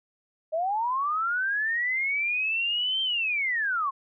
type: linear two-way sweep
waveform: sine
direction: up then down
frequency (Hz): 612 to 3151 to 1044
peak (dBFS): -24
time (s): 0.52-3.91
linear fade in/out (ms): 20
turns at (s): 3.02
effects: none